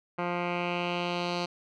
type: tone with low-pass filter sweep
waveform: 10% pulse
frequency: 175.4 Hz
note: F3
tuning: 8 cents sharp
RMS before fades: -31 dBFS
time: 0.18-1.46 s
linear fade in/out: 10 ms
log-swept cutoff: 1800 to 4400 Hz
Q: 2.5
effects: none

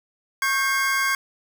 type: tone cluster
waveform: square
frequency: 1098 / 1579 / 2145 Hz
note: C#6 / G6 / C7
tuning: -17 / +12 / +42 cents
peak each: -26 / -24 / -26 dBFS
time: 0.42-1.15 s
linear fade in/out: 2 ms
effects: none

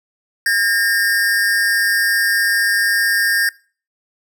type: tone pair together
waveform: square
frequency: 1616 / 1820.7 Hz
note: G#6 / A#6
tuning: -48 / -41 cents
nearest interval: major second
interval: 207 cents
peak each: -17 dBFS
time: 0.46-3.49 s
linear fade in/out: 2 ms
effects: noise-tail reverb RT60 0.4 s tail -23 dB re dry

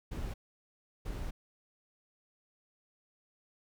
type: noise bursts at uneven times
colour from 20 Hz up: brown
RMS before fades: -38 dBFS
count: 2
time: 0.11-0.34 / 1.05-1.31 s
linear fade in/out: 10 ms
effects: none

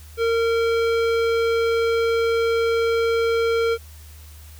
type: tone with low-pass filter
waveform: square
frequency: 459.5 Hz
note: A#4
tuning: 25 cents flat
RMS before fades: -20 dBFS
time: 0.17-3.78 s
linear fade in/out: 50 ms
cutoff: 3500 Hz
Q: 0.81
effects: added 76 Hz sine -40 dBFS peak until 4.59 s + white hiss -49 dBFS RMS until 4.59 s

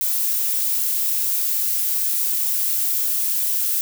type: noise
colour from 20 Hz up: violet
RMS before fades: -21 dBFS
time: 0.01-3.81 s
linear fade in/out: 0 ms
effects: none

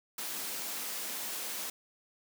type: high-pass noise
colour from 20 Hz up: white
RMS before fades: -38 dBFS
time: 0.18-1.7 s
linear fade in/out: 5 ms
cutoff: 170 Hz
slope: 48 dB/octave
effects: none

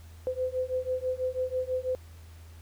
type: beating tone pair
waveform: sine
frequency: 508 / 514.1 Hz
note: B4 / C5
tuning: +49 / -31 cents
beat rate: 6.1 Hz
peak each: -31 dBFS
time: 0.27-1.95 s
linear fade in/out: 0 ms
effects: added 82 Hz sine -46 dBFS peak until 2.61 s + pink hiss -58 dBFS RMS until 2.61 s

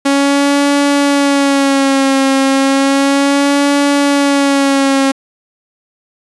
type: tone with vibrato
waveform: sawtooth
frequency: 277.2 Hz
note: C#4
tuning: in tune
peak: -5 dBFS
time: 0.05-5.12 s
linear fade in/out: 10 ms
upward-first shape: sine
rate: 0.33 Hz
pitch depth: 46 cents each way
effects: resampled to 24000 Hz

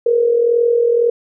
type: tone with amplitude modulation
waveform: sine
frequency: 471.5 Hz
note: A#4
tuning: 20 cents sharp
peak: -8 dBFS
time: 0.06-1.1 s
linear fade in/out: 5 ms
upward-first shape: sine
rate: 41.9 Hz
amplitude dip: 60%
effects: none

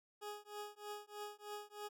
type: tone with tremolo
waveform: 20% pulse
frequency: 415.9 Hz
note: G#4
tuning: 2 cents sharp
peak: -38 dBFS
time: 0.21-1.89 s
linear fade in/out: 20 ms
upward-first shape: triangle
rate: 3.2 Hz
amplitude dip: 100%
effects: none

